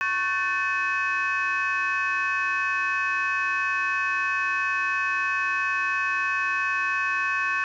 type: tone cluster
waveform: sine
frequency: 1107 / 1524 / 1768 / 2546 Hz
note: C#6 / G6 / A6 / D#7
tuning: -3 / -49 / +8 / +39 cents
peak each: -27 dBFS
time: 0.01-7.64 s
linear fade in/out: 0 ms
effects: tanh soft clip ceiling -17 dBFS